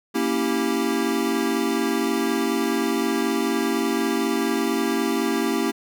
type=chord; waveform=square; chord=A# diminished seventh; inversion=none; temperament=equal with one note detuned; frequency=233.1 / 277.2 / 326.8 / 392 Hz; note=A#3 / C#4 / E4 / G4; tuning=0 / 0 / -15 / 0 cents; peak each=-27 dBFS; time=0.14-5.72 s; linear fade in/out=20 ms; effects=none